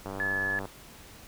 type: click train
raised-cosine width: 1 ms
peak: -23 dBFS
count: 59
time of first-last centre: 0.06-0.654 s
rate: 97.6 Hz
type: tone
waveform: sine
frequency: 1715 Hz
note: A6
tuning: 45 cents flat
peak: -27 dBFS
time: 0.2-0.59 s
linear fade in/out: 0 ms
effects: pink hiss -50 dBFS RMS until 1.27 s